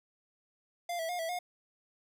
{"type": "tone with pitch steps", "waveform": "square", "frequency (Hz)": [696, 654, 712, 656, 715], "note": ["F5", "E5", "F5", "E5", "F5"], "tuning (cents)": [-6, -14, 33, -9, 41], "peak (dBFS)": -34, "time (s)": [0.89, 1.39], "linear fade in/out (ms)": 5, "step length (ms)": 100, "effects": []}